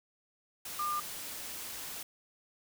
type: tone in noise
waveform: sine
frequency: 1200 Hz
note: D6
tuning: 37 cents sharp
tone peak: -31 dBFS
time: 0.79-1 s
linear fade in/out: 5 ms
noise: white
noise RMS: -42 dBFS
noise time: 0.65-2.03 s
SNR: +8 dB
effects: none